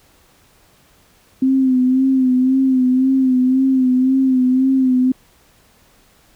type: tone with vibrato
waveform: sine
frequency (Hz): 259.6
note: C4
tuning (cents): -13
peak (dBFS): -11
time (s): 1.42-5.12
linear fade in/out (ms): 5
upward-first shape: sine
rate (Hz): 1.9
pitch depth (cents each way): 46
effects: pink hiss -53 dBFS RMS until 6.35 s